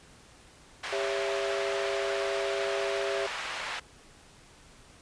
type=band-pass noise; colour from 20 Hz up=white; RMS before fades=-36 dBFS; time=0.83-3.8 s; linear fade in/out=10 ms; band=730 to 2400 Hz; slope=12 dB/octave
type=chord; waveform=sine; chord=C# diminished; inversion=second; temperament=just; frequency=399.1 / 554.4 / 665.2 Hz; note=G4 / C#5 / E5; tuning=+31 / 0 / +16 cents; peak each=-32 / -34 / -34 dBFS; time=0.92-3.27 s; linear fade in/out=10 ms
effects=pink hiss -55 dBFS RMS until 5.01 s + resampled to 22050 Hz